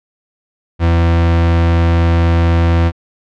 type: tone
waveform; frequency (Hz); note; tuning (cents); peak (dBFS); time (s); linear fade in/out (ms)
40% pulse; 84.1; E2; +35; -8; 0.79-2.92; 50
effects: low-pass 3000 Hz 12 dB/octave